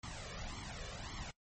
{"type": "noise with flanger", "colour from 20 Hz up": "pink", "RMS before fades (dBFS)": -45, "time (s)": [0.03, 1.31], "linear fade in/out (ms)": 5, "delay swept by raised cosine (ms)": [0.92, 1.73], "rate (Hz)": 1.8, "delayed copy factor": 0.7, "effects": ["noise-tail reverb RT60 0.1 s tail -21 dB re dry", "MP3 32 kbps"]}